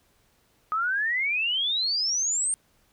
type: exponential sweep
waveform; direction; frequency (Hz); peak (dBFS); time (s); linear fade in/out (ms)
sine; up; 1244.5 to 8870; -23; 0.72-2.54; 0
effects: pink hiss -65 dBFS RMS until 2.92 s